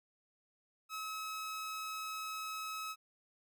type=tone; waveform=sawtooth; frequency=1285 Hz; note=E6; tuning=45 cents flat; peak=-36 dBFS; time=0.89-2.96 s; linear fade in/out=50 ms; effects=none